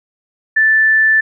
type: tone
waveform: sine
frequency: 1760 Hz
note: A6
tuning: in tune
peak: -8 dBFS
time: 0.56-1.21 s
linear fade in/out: 10 ms
effects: none